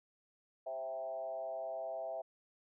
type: tone with frequency modulation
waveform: sine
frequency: 659.3 Hz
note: E5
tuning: in tune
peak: -38 dBFS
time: 0.66-2.22 s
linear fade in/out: 10 ms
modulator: 130 Hz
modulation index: 0.83
effects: none